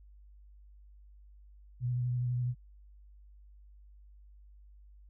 sine tone with vibrato, 123.47 Hz, B2, in tune, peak -29 dBFS, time 1.8-2.55 s, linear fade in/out 50 ms, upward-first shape sine, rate 12 Hz, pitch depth 22 cents each way, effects added 50 Hz sine -53 dBFS peak until 5.09 s

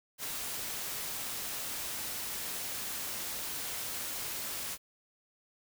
white noise, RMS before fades -38 dBFS, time 0.18-4.78 s, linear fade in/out 50 ms, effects none

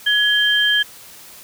sine tone pair together, 1685 / 3150 Hz, G#6 / G7, +25 / +8 cents, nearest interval major seventh, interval 1083 cents, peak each -16 dBFS, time 0.06-0.83 s, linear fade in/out 10 ms, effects white hiss -41 dBFS RMS until 1.43 s

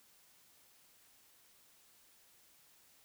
silence, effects white hiss -66 dBFS RMS until 3.04 s

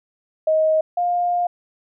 sine tone pair in turn, 629 / 706 Hz, D#5 / F5, +19 / +19 cents, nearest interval major second, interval 200 cents, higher second, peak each -14 / -17 dBFS, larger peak first, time 0.47-0.81 / 0.97-1.47 s, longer second, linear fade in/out 5 ms, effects none

